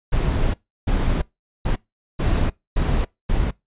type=noise bursts at uneven times; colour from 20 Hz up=brown; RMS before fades=-19 dBFS; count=6; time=0.12-0.54 / 0.87-1.22 / 1.65-1.76 / 2.19-2.5 / 2.76-3.05 / 3.29-3.51 s; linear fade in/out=10 ms; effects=noise-tail reverb RT60 0.2 s tail -23 dB re dry + resampled to 8000 Hz